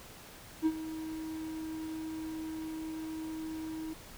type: tone with ADSR envelope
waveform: triangle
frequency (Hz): 317.4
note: D#4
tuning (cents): +35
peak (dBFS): -21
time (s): 0.62-3.94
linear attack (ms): 41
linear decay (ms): 53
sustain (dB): -14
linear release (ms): 14
effects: pink hiss -51 dBFS RMS until 4.17 s